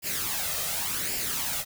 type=noise with flanger; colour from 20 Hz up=white; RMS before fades=-30 dBFS; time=0.02-1.65 s; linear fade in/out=50 ms; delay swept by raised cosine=0.4 to 1.6 ms; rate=0.89 Hz; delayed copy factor=+0.6; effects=none